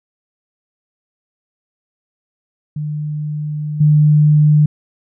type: tone with level steps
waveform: sine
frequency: 150.4 Hz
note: D3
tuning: 42 cents sharp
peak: -19 / -7 dBFS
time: 2.76-4.66 s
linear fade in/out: 5 ms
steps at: 3.8 s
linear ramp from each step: 10 ms
effects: none